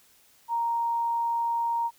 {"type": "tone", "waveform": "sine", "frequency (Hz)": 932.3, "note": "A#5", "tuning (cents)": 0, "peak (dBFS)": -24, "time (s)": [0.48, 1.91], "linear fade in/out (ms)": 50, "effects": ["white hiss -60 dBFS RMS until 1.98 s"]}